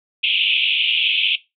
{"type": "band-pass noise", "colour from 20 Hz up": "white", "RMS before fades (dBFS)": -18, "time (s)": [0.23, 1.36], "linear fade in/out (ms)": 10, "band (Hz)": [2400, 3400], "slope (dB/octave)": 96, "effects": ["noise-tail reverb RT60 0.2 s tail -17 dB re dry"]}